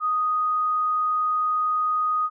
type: tone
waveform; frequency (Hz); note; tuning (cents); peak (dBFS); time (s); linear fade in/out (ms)
sine; 1244.5; D#6; 0; -20; 0-2.3; 50
effects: none